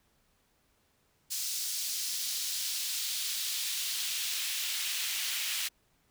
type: noise with high-pass filter sweep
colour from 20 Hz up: pink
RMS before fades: -34 dBFS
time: 1.3-5.69 s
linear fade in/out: 20 ms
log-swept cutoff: 5100 to 2600 Hz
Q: 1.3
effects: pink hiss -71 dBFS RMS until 6.1 s